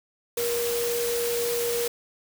sine tone in noise, 474 Hz, A#4, 29 cents sharp, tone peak -25 dBFS, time 0.37-1.88 s, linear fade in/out 5 ms, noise white, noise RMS -31 dBFS, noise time 0.37-1.88 s, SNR +3 dB, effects none

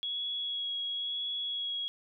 sine tone with vibrato, 3338 Hz, G#7, 8 cents sharp, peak -32 dBFS, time 0.03-1.88 s, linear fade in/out 0 ms, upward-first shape sine, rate 0.98 Hz, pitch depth 13 cents each way, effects none

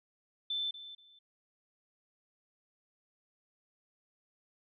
sine tone with echo, 3532 Hz, A7, 6 cents sharp, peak -32 dBFS, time 0.5-0.71 s, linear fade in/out 5 ms, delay 240 ms, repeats 2, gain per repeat -13 dB, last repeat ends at 1.19 s, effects none

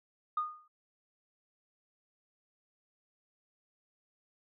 sine tone with exponential decay, 1228 Hz, D#6, 23 cents flat, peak -26 dBFS, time 0.37-0.68 s, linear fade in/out 5 ms, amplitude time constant 66 ms, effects tanh soft clip ceiling -23 dBFS

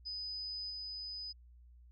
sine tone with level steps, 4999 Hz, D#8, 7 cents sharp, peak -39 / -41 dBFS, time 0.05-1.33 s, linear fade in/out 20 ms, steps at 0.7 s, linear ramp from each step 5 ms, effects added 60 Hz sine -56 dBFS peak until 1.91 s

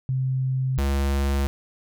sine / square tone pair in turn, 130.81 / 69.29 Hz, C3 / C#2, 0 / 0 cents, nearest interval major seventh, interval 1100 cents, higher first, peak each -21 dBFS, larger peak neither, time 0.09-0.78 / 0.78-1.47 s, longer neither, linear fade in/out 0 ms, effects none

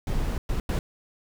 brown noise bursts at uneven times, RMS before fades -26 dBFS, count 3, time 0.07-0.38 / 0.49-0.6 / 0.69-0.79 s, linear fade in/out 2 ms, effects none

